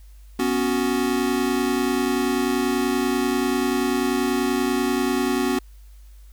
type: chord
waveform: square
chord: B suspended second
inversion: none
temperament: equal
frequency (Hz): 246.9 / 277.2 / 370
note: B3 / C#4 / F#4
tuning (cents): 0 / 0 / 0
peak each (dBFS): -25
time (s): 0.39-5.59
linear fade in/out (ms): 5
effects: added 50 Hz sine -42 dBFS peak until 6.32 s + white hiss -60 dBFS RMS until 6.32 s